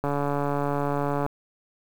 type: click train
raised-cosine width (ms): 1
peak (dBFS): -13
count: 176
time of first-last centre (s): 0.04-1.264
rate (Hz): 143
effects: 7-bit